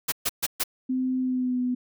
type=noise bursts; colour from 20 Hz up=white; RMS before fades=-25 dBFS; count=4; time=0.08-0.638 s; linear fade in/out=10 ms; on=42 ms; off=130 ms
type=tone with pitch glide; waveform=sine; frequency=257.2 to 249.4 Hz; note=C4 to B3; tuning=-30 to +17 cents; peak=-23 dBFS; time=0.89-1.75 s; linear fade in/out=10 ms; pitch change=-53 cents; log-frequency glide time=1.2-1.6 s
effects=none